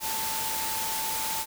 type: tone in noise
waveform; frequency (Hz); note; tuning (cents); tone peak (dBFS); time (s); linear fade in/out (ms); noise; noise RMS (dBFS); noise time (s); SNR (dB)
sine; 884; A5; +8; -34; 0-1.46; 50; white; -31; 0-1.46; -6
effects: none